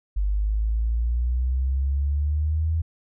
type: exponential sweep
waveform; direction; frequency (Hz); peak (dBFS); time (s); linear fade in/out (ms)
sine; up; 49 to 82.1; -20; 0.16-2.82; 10
effects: none